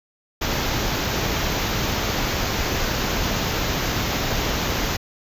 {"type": "band-stop noise", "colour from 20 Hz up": "pink", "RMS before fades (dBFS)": -23, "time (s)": [0.41, 4.97], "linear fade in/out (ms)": 10, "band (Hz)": [6900, 13000], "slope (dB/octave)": 96, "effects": ["resampled to 32000 Hz"]}